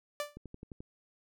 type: tone with exponential decay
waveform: sawtooth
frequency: 587.3 Hz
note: D5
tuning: in tune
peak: -27 dBFS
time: 0.2-0.37 s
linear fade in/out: 1 ms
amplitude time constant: 35 ms
type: click train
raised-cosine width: 3 ms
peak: -32 dBFS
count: 6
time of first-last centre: 0.37-0.805 s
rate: 11.5 Hz
effects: none